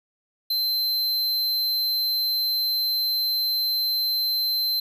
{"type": "tone", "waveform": "square", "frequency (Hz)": 4100, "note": "C8", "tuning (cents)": -36, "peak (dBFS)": -22, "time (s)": [0.5, 4.8], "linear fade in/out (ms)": 5, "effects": []}